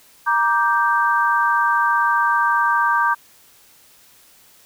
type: chord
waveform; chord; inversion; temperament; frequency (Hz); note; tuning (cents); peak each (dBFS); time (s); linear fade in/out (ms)
sine; G minor; first; just; 940.8 / 1176 / 1568; Bb5 / D6 / G6; +16 / +2 / 0; -19; 0.26-3.15; 20
effects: white hiss -51 dBFS RMS until 4.65 s